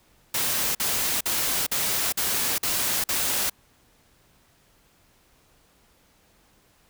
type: noise bursts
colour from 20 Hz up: white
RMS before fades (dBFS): -25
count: 7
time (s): 0.34-3.498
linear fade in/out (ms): 5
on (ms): 410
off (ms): 48
effects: pink hiss -61 dBFS RMS until 6.89 s